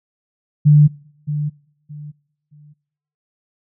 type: tone with echo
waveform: sine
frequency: 148.4 Hz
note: D3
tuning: 18 cents sharp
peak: -6 dBFS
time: 0.65-0.88 s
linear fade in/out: 20 ms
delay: 620 ms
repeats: 3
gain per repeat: -12 dB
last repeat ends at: 2.74 s
effects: noise-tail reverb RT60 0.8 s tail -24 dB re dry